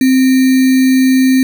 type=tone with sample-and-hold; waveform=sine; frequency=260.7 Hz; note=C4; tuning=6 cents flat; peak=-6 dBFS; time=0.01-1.43 s; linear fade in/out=2 ms; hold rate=2100 Hz; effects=none